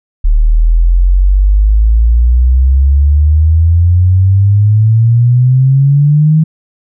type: exponential sweep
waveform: sine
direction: up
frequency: 36.88 to 159.3 Hz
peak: -4 dBFS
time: 0.24-6.44 s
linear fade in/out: 10 ms
effects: none